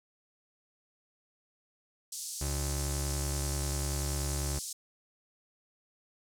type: band-pass noise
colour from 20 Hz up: white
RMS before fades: -40 dBFS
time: 2.12-4.73 s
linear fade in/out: 5 ms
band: 4800 to 9600 Hz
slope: 24 dB/octave
type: tone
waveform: 30% pulse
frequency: 70.3 Hz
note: C#2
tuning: 25 cents sharp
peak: -29 dBFS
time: 2.41-4.59 s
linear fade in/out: 5 ms
effects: none